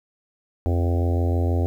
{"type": "harmonic tone", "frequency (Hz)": 86.3, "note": "F2", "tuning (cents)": -20, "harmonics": [1, 3, 4, 5, 6, 7, 8, 9], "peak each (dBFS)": [-19, -29, -31, -33, -35, -36, -37, -38], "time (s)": [0.66, 1.66], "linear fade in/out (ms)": 0, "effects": ["9-bit"]}